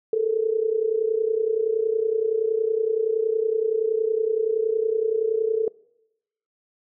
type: tone with amplitude modulation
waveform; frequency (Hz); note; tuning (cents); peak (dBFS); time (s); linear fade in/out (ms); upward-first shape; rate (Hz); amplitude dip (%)
sine; 442.4; A4; +9; -16; 0.13-5.68; 2; sine; 30.7; 75
effects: noise-tail reverb RT60 0.9 s tail -25 dB re dry